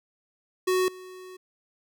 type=tone with level steps; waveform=square; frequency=370 Hz; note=F#4; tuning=in tune; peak=-22 / -42 dBFS; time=0.67-1.37 s; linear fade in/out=10 ms; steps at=0.88 s; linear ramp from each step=2 ms; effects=none